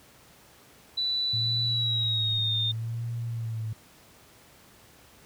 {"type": "tone with pitch glide", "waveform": "sine", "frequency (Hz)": [3969, 3640], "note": ["B7", "A#7"], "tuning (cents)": [8, -42], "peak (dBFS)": -25, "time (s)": [0.97, 2.72], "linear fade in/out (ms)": 10, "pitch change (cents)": -150, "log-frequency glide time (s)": [1.62, 2.56]}
{"type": "tone with vibrato", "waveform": "sine", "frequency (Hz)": 112.9, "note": "A2", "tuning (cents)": 45, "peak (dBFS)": -29, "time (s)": [1.33, 3.73], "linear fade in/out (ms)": 5, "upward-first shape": "sine", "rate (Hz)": 0.69, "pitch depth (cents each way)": 69}
{"effects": ["pink hiss -55 dBFS RMS until 5.25 s", "high-pass 60 Hz 12 dB/octave"]}